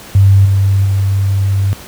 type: tone with level steps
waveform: sine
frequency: 98 Hz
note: G2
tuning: in tune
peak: -3 / -7 / -9 dBFS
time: 0.15-1.73 s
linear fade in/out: 0 ms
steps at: 0.45 / 0.85 s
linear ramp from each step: 5 ms
effects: pink hiss -33 dBFS RMS until 1.87 s + high-pass 60 Hz 12 dB/octave